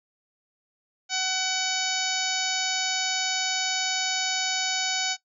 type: harmonic tone with a mistuned harmonic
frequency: 750 Hz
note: F#5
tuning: 23 cents sharp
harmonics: 1 / 2 / 3 / 4 / 5 / 6 / 7 / 8 / 9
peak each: -33 / -33 / -33 / -33 / -33 / -33 / -33 / -33 / -33 dBFS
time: 1.09-5.17 s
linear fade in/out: 50 ms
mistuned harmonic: 3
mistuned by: +15 cents
effects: noise-tail reverb RT60 0.1 s tail -18 dB re dry